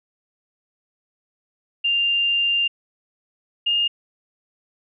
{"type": "tone pair in turn", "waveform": "sine", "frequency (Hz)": [2794, 2828], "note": ["F7", "F7"], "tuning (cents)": [0, 21], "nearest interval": "unison", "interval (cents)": 21, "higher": "second", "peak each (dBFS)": -17, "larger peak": "neither", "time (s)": [[1.84, 2.68], [3.66, 3.88]], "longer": "first", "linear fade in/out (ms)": 10, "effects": []}